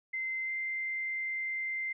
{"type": "tone with pitch glide", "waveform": "sine", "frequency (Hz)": [2072, 2085], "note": ["C7", "C7"], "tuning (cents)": [-17, -7], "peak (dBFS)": -32, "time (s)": [0.13, 1.93], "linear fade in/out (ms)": 10, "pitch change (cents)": 10, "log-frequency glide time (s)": [0.45, 0.5], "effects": []}